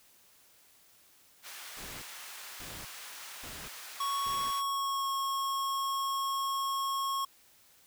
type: high-pass noise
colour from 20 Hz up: pink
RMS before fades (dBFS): -46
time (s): 1.42-4.63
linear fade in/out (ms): 50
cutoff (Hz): 1200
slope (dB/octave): 12
type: noise bursts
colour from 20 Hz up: pink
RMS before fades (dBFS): -47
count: 4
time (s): 1.77-4.51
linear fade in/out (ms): 2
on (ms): 250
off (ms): 580
type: tone with pitch glide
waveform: square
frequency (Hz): 1108.7 to 1090.9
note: C#6 to C#6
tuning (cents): 0 to -28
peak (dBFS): -31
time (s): 4-7.25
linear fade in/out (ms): 5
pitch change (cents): -28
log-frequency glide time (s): 4.53-5.12
effects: white hiss -62 dBFS RMS until 7.86 s